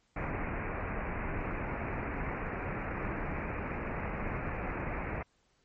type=low-pass noise; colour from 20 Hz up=pink; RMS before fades=-36 dBFS; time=0.16-5.23 s; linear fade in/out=5 ms; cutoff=2500 Hz; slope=96 dB/octave; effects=pink hiss -72 dBFS RMS until 5.64 s + MP3 32 kbps